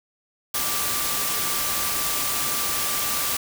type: tone in noise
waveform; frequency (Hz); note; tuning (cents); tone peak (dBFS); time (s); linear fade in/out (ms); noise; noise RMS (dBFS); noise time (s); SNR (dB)
sine; 1174.7; D6; 0; -34; 0.54-3.37; 5; white; -25; 0.54-3.37; -12
effects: none